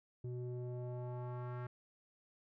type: tone with low-pass filter sweep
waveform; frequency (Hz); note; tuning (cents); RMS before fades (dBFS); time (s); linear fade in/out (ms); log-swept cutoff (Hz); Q
square; 123.47; B2; 0; -43; 0.24-1.67; 5; 310 to 1500; 1.9
effects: none